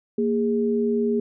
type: tone pair together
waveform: sine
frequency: 232.2 / 411.6 Hz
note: A#3 / G#4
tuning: -7 / -16 cents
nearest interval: minor seventh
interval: 991 cents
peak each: -22 dBFS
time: 0.18-1.2 s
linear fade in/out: 5 ms
effects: none